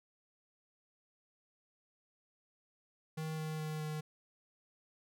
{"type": "tone with pitch steps", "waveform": "square", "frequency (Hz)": [157.5, 156.23, 154.97, 153.73], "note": ["D#3", "D#3", "D#3", "D#3"], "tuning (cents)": [21, 7, -7, -21], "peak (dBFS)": -38, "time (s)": [3.17, 4.01], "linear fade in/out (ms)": 10, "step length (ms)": 210, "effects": []}